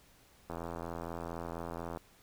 click train, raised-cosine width 1 ms, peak -26 dBFS, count 125, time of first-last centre 0.5-1.973 s, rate 84.2 Hz, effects pink hiss -63 dBFS RMS until 2.22 s

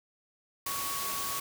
sine tone in noise, 1117 Hz, C#6, 13 cents sharp, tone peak -37 dBFS, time 0.66-1.4 s, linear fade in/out 5 ms, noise white, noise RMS -35 dBFS, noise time 0.66-1.4 s, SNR -5 dB, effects none

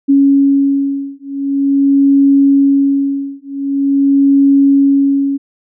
sine beating tone pair, 277.1 / 277.55 Hz, C#4 / C#4, -1 / +2 cents, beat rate 0.45 Hz, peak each -11 dBFS, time 0.08-5.38 s, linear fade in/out 20 ms, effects none

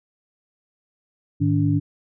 sine tone cluster, 105 / 153.8 / 287.1 Hz, G#2 / D#3 / D4, +19 / -20 / -39 cents, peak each -21 dBFS, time 1.4-1.8 s, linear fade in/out 20 ms, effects none

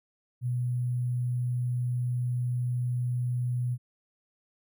sine tone with sample-and-hold, 123.3 Hz, B2, 2 cents flat, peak -26 dBFS, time 0.41-3.78 s, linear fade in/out 50 ms, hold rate 11025 Hz, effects none

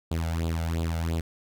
sawtooth tone with flanger, 82.41 Hz, E2, in tune, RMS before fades -28 dBFS, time 0.11-1.21 s, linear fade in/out 5 ms, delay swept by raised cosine 0.25 to 1.45 ms, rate 2.9 Hz, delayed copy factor +0.8, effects none

